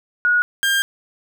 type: tone pair in turn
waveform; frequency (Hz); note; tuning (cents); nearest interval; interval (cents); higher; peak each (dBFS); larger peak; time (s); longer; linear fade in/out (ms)
sine / 30% pulse; 1452 / 1600.7; F#6 / G6; -33 / +36; major second; 169; second; -13; neither; 0.25-0.42 / 0.63-0.82; second; 0
effects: none